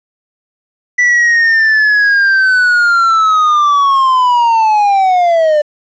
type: linear sweep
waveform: triangle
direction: down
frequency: 1975.5 to 588 Hz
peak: -5 dBFS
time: 0.98-5.62 s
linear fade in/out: 10 ms
effects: resampled to 16000 Hz + 7-bit